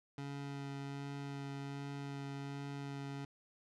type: tone with vibrato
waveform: 25% pulse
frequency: 140.1 Hz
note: C#3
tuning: 19 cents sharp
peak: -38 dBFS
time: 0.18-3.25 s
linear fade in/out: 2 ms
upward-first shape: sine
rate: 1.3 Hz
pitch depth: 10 cents each way
effects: low-pass 6000 Hz 12 dB/octave